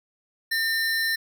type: tone pair together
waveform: square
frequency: 1810 / 4063 Hz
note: A6 / B7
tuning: +48 / +48 cents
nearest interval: octave + major second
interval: 1400 cents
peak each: -24 / -30 dBFS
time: 0.51-1.16 s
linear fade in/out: 10 ms
effects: none